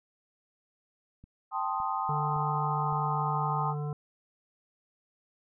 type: click train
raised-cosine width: 5 ms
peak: -38 dBFS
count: 4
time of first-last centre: 1.24-2.925 s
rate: 1.78 Hz
type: chord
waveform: sine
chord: A half-diminished seventh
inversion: third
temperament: equal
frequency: 784 / 880 / 1046.5 / 1244.5 Hz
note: G5 / A5 / C6 / Eb6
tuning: 0 / 0 / 0 / 0 cents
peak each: -34 dBFS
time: 1.51-3.75 s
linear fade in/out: 50 ms
type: harmonic tone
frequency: 147.7 Hz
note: D3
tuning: 10 cents sharp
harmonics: 1 / 3 / 5 / 7 / 9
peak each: -31 / -41 / -45 / -48 / -50 dBFS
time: 2.09-3.93 s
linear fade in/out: 2 ms
effects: none